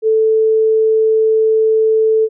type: tone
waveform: sine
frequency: 440 Hz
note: A4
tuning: in tune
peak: -9 dBFS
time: 0.02-2.29 s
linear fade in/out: 50 ms
effects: none